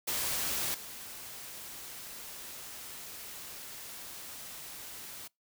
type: noise with level steps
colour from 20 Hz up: white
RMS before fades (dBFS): -33 / -45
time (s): 0.07-5.28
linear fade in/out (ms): 10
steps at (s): 0.74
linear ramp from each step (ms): 5
effects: noise-tail reverb RT60 0.2 s tail -26 dB re dry